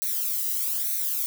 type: noise with flanger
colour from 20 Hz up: violet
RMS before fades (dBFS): -27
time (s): 0.02-1.26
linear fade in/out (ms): 0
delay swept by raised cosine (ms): 0.49 to 1.03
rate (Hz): 1.1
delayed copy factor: +0.85
effects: none